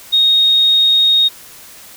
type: tone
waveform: sine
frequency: 3729 Hz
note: A#7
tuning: in tune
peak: -8 dBFS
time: 0.12-1.29 s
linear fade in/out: 20 ms
effects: white hiss -38 dBFS RMS until 1.96 s